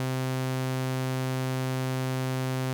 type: tone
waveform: sawtooth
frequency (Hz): 130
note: C3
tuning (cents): -11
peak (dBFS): -23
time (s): 0-2.73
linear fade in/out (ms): 0
effects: none